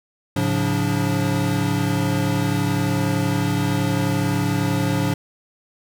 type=tone cluster; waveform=square; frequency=107 / 138 / 178.7 / 288.6 Hz; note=A2 / C#3 / F3 / D4; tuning=-48 / -7 / +40 / -30 cents; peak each=-25 dBFS; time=0.36-5.14 s; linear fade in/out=5 ms; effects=none